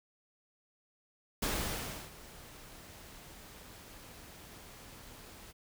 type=noise with ADSR envelope; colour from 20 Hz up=pink; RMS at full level=-33 dBFS; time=1.42-5.53 s; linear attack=7 ms; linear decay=670 ms; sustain=-19 dB; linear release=26 ms; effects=none